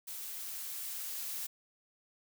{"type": "noise with level ramp", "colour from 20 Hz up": "blue", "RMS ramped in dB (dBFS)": [-43, -39], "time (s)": [0.07, 1.47], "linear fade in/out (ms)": 10, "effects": []}